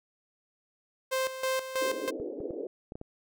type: tone with tremolo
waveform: sawtooth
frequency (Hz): 523.3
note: C5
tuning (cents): 0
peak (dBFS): -23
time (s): 1.11-2.11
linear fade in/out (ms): 20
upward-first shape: square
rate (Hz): 3.1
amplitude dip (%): 70
type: band-pass noise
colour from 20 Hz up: white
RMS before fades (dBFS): -37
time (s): 1.81-2.67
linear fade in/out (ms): 2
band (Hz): 280 to 520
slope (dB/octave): 48
type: clicks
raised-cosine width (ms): 2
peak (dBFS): -27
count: 6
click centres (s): 2.2 / 2.404 / 2.507 / 2.921 / 2.955 / 3.014
effects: none

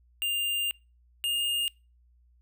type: tone pair in turn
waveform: square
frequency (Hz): 2800 / 2828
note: F7 / F7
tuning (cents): +4 / +21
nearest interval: unison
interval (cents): 17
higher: second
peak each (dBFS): -27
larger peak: neither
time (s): 0.22-0.71 / 1.24-1.68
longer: first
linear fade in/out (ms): 0
effects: noise-tail reverb RT60 0.3 s tail -25 dB re dry + added 60 Hz sine -59 dBFS peak until 2.41 s

